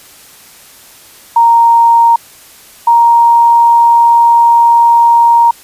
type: tone pair in turn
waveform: sine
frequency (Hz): 930 / 935.4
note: A#5 / A#5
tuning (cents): -4 / +6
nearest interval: unison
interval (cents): 10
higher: second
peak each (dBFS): -3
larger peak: neither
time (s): 1.36-2.16 / 2.87-5.51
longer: second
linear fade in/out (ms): 5
effects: white hiss -38 dBFS RMS until 5.63 s + resampled to 32000 Hz

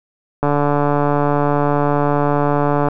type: click train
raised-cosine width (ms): 1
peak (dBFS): -3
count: 357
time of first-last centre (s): 0.43-2.885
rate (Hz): 145
effects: none

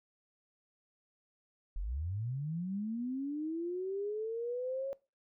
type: linear sweep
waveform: sine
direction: up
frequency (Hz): 36.58 to 552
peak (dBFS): -34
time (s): 1.76-4.93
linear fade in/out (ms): 0
effects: noise-tail reverb RT60 0.3 s tail -22 dB re dry

